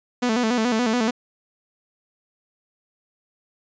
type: tone with vibrato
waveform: sawtooth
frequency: 233.1 Hz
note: A#3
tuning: in tune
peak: -15 dBFS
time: 0.22-1.11 s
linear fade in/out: 10 ms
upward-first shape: square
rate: 7 Hz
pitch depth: 97 cents each way
effects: resampled to 16000 Hz